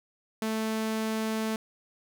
sawtooth tone, 220 Hz, A3, in tune, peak -24 dBFS, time 0.42-1.56 s, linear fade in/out 2 ms, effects none

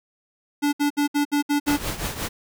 square tone bursts, 290 Hz, D4, 22 cents flat, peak -19 dBFS, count 7, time 0.62-1.774 s, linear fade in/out 20 ms, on 110 ms, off 64 ms
pink noise with tremolo, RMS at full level -26 dBFS, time 1.66-2.29 s, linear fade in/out 20 ms, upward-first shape triangle, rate 5.6 Hz, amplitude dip 75%
effects none

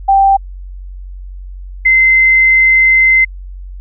sine tone pair in turn, 784 / 2068 Hz, G5 / C7, 0 / -21 cents, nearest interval octave + perfect fourth, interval 1679 cents, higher second, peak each -5 dBFS, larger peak neither, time 0.08-0.37 / 1.85-3.25 s, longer second, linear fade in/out 10 ms, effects added 46 Hz sine -25 dBFS peak until 3.8 s

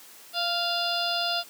harmonic tone with a mistuned harmonic, 698.5 Hz, F5, in tune, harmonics 1 / 2 / 4 / 5 / 6 / 7, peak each -30 / -33 / -33 / -32 / -34 / -31 dBFS, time 0.33-1.44 s, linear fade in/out 50 ms, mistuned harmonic 1, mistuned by -23 cents, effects white hiss -49 dBFS RMS until 1.49 s + high-pass 200 Hz 12 dB/octave

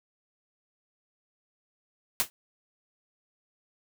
white noise with exponential decay, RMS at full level -21 dBFS, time 2.2-2.3 s, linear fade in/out 0 ms, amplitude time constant 20 ms, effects none

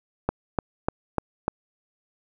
click train, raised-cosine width 1 ms, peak -8 dBFS, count 5, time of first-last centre 0.29-1.48 s, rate 3.36 Hz, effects none

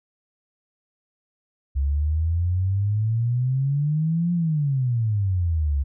sine exponential two-way sweep, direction up then down, 67.4 to 176.2 to 67.4 Hz, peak -19 dBFS, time 1.75-5.84 s, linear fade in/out 20 ms, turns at 4.33 s, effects none

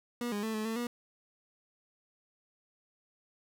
30% pulse tone with pitch steps, 240.5 / 205.4 / 221.4 / 215.8 / 224.2 / 240.4 Hz, B3 / G#3 / A3 / A3 / A3 / B3, -46 / -19 / +11 / -33 / +33 / -46 cents, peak -30 dBFS, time 0.21-0.87 s, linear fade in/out 2 ms, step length 110 ms, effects none

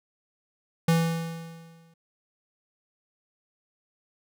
square tone with exponential decay, 165.4 Hz, E3, 6 cents sharp, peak -18 dBFS, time 0.88-1.94 s, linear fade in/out 5 ms, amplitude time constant 230 ms, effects none

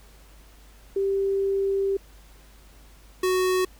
sine / square tone pair in turn, 392 / 370 Hz, G4 / F#4, 0 / 0 cents, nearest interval minor second, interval 100 cents, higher first, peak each -21 dBFS, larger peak neither, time 0.96-1.97 / 3.23-3.65 s, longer first, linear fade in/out 5 ms, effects added 50 Hz sine -49 dBFS peak until 3.79 s + pink hiss -55 dBFS RMS until 3.79 s

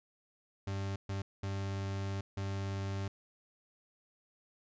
40% pulse tone bursts at uneven times, 98 Hz, G2, in tune, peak -34 dBFS, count 4, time 0.67-0.96 / 1.09-1.22 / 1.43-2.21 / 2.37-3.08 s, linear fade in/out 5 ms, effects resampled to 16000 Hz

